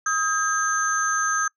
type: tone cluster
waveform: sine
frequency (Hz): 1262 / 1612 / 6270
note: D#6 / G6 / G8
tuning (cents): +24 / +48 / -1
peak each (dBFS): -23 / -24 / -26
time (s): 0.06-1.48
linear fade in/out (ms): 5
effects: noise-tail reverb RT60 0.1 s tail -25 dB re dry + tanh soft clip ceiling -12 dBFS